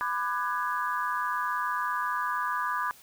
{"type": "chord", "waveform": "sine", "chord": "G# half-diminished seventh", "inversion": "first", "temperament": "just", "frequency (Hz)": [996.7, 1196.1, 1495.1, 1661.2], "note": ["B5", "D6", "F#6", "G#6"], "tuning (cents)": [16, 31, 18, 0], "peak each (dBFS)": [-31, -31, -37, -34], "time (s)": [0.01, 2.91], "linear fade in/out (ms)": 0, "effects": ["white hiss -54 dBFS RMS until 3.02 s"]}